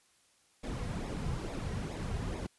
brown noise with flanger, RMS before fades -37 dBFS, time 0.63-2.47 s, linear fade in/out 10 ms, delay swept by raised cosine 0.66 to 3.46 ms, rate 2.3 Hz, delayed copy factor -0.6, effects white hiss -68 dBFS RMS until 2.58 s + resampled to 24000 Hz

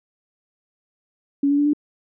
sine tone with pitch steps, 281.3 / 285.9 / 290.5 / 295.3 Hz, C#4 / D4 / D4 / D4, +26 / -46 / -19 / +10 cents, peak -15 dBFS, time 1.43-1.734 s, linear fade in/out 5 ms, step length 76 ms, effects none

